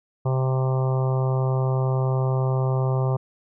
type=harmonic tone; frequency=130.81 Hz; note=C3; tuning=in tune; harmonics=1 / 3 / 4 / 5 / 6 / 7 / 8 / 9; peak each=-20 / -30 / -32 / -34 / -36 / -37 / -38 / -39 dBFS; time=0.25-3.17 s; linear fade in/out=10 ms; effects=none